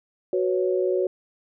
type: chord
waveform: sine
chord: F# suspended fourth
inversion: none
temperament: equal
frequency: 370 / 493.9 / 554.4 Hz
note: F#4 / B4 / C#5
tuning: 0 / 0 / 0 cents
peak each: -22 / -28 / -26 dBFS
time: 0.33-1.07 s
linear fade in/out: 2 ms
effects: none